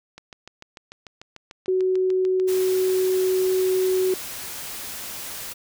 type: click train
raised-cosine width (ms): 0.2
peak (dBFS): -23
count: 16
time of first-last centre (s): 0.18-2.399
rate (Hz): 6.76
type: tone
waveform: sine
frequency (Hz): 373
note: F#4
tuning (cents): +14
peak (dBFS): -18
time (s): 1.68-4.14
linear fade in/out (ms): 2
type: noise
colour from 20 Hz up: white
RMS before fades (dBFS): -34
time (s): 2.47-5.54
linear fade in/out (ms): 20
effects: none